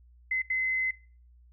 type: tone bursts at uneven times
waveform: sine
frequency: 2048 Hz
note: C7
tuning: 38 cents flat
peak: -25 dBFS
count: 2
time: 0.31-0.42 / 0.5-0.91 s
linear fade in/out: 5 ms
effects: noise-tail reverb RT60 0.4 s tail -21 dB re dry + added 60 Hz sine -54 dBFS peak until 1.52 s